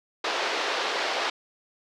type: band-pass noise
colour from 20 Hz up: pink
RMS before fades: -28 dBFS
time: 0.24-1.3 s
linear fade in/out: 5 ms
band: 430 to 4900 Hz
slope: 24 dB/octave
effects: none